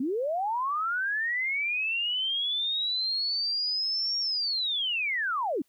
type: linear two-way sweep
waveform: sine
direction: up then down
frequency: 238.4 to 5588 to 238.4 Hz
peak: -26 dBFS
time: 0-5.62 s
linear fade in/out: 5 ms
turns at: 4.19 s
effects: white hiss -71 dBFS RMS until 5.68 s